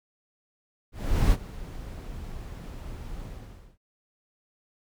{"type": "noise with ADSR envelope", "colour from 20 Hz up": "brown", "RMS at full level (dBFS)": -20, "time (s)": [0.92, 3.78], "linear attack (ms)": 400, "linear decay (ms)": 45, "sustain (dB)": -18, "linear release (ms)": 550, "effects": []}